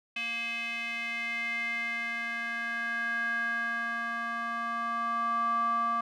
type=tone with band-pass filter sweep; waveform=square; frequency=233.1 Hz; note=A#3; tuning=in tune; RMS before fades=-32 dBFS; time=0.16-6.01 s; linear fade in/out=5 ms; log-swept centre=2600 to 1100 Hz; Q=6.7; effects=none